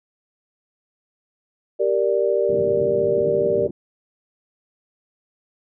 sine chord, G minor, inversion none, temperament equal, 392 / 466.2 / 587.3 Hz, G4 / Bb4 / D5, 0 / 0 / 0 cents, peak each -21 dBFS, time 1.79-3.68 s, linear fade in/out 20 ms
pink band-pass noise, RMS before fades -31 dBFS, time 2.49-3.71 s, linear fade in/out 5 ms, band 110 to 380 Hz, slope 24 dB/octave
effects none

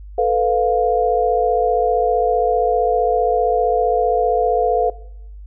sine tone cluster, 441.6 / 496.9 / 703 Hz, A4 / B4 / F5, +6 / +11 / +11 cents, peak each -18 dBFS, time 0.18-4.9 s, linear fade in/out 5 ms, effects noise-tail reverb RT60 0.8 s tail -20 dB re dry + added 50 Hz sine -33 dBFS peak until 5.46 s

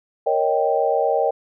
sine chord, Eb dominant seventh, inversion second, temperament equal, 466.2 / 554.4 / 622.3 / 784 Hz, Bb4 / Db5 / Eb5 / G5, 0 / 0 / 0 / 0 cents, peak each -22 dBFS, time 0.26-1.31 s, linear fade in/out 10 ms, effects none

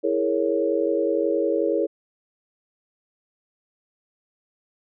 sine chord, A# half-diminished seventh, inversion second, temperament equal, 329.6 / 415.3 / 466.2 / 554.4 Hz, E4 / G#4 / A#4 / C#5, 0 / 0 / 0 / 0 cents, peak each -25 dBFS, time 0.03-1.87 s, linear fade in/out 20 ms, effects none

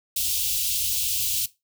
white band-stop noise, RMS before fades -25 dBFS, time 0.16-1.46 s, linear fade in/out 5 ms, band 110 to 2700 Hz, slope 48 dB/octave, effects noise-tail reverb RT60 0.2 s tail -17 dB re dry

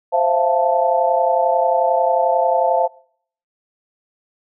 sine chord, F major seventh, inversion second, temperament equal with one note detuned, 523.3 / 667.3 / 698.5 / 880 Hz, C5 / E5 / F5 / A5, 0 / +21 / 0 / 0 cents, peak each -19 dBFS, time 0.12-2.88 s, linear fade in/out 20 ms, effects noise-tail reverb RT60 0.6 s tail -24 dB re dry

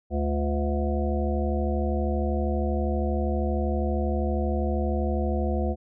harmonic tone with a mistuned harmonic, 72.6 Hz, D2, 19 cents flat, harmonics 1 / 3 / 5 / 7 / 9 / 10, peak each -25 / -30 / -32 / -33 / -35 / -35 dBFS, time 0.1-5.76 s, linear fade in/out 50 ms, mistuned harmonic 5, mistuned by -61 cents, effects none

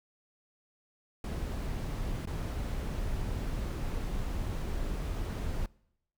brown noise with dropouts, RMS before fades -34 dBFS, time 1.24-5.66 s, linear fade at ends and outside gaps 2 ms, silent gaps 2.256-2.272 s, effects noise-tail reverb RT60 0.8 s tail -24 dB re dry

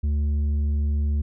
sine tone with tanh clipping, 73.4 Hz, D2, in tune, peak -21 dBFS, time 0.03-1.22 s, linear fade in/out 10 ms, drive 6 dB, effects none

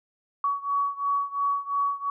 sine beating tone pair, 1127 / 1129.9 Hz, C#6 / C#6, +28 / +33 cents, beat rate 2.9 Hz, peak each -26 / -28 dBFS, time 0.44-2.1 s, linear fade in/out 2 ms, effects none

